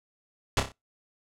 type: noise with echo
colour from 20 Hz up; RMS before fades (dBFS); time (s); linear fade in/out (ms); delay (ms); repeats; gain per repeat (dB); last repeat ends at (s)
pink; -22; 0.57-0.6; 2; 30; 4; -7; 0.72
effects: noise-tail reverb RT60 0.2 s tail -24 dB re dry + low-pass 7000 Hz 12 dB/octave